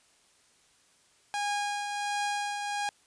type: tone with tremolo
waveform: sawtooth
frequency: 819 Hz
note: G#5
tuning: 24 cents flat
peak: -24 dBFS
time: 1.34-2.89 s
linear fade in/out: 0 ms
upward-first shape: triangle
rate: 1.4 Hz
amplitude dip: 45%
effects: white hiss -64 dBFS RMS until 3.06 s + resampled to 22050 Hz